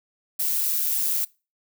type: noise with amplitude modulation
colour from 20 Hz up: violet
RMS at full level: -22 dBFS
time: 0.39-1.25 s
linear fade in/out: 10 ms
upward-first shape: sine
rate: 153 Hz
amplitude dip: 45%
effects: noise-tail reverb RT60 0.3 s tail -23 dB re dry